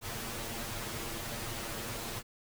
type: noise with comb filter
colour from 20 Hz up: pink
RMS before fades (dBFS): -39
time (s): 0.01-2.23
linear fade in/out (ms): 50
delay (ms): 8.7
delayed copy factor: +0.9
effects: none